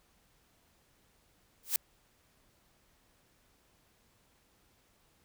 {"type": "noise with exponential growth", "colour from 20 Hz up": "blue", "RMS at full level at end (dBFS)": -24, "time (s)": [1.63, 1.76], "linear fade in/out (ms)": 2, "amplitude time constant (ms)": 27, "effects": ["pink hiss -69 dBFS RMS until 5.24 s"]}